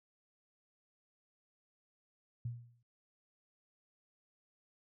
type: tone with exponential decay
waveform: sine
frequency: 119 Hz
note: A#2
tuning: 36 cents sharp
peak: -34 dBFS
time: 2.45-2.83 s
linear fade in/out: 5 ms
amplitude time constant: 81 ms
effects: none